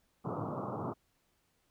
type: band-pass noise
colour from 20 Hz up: pink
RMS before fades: -38 dBFS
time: 0.24-0.94 s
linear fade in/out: 20 ms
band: 100 to 1300 Hz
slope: 96 dB/octave
effects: pink hiss -75 dBFS RMS until 1.7 s